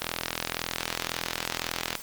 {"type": "click train", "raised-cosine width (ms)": 0.2, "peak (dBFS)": -9, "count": 82, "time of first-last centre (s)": [0.02, 1.953], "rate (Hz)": 41.9, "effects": ["white hiss -42 dBFS RMS until 2.02 s", "Opus 24 kbps"]}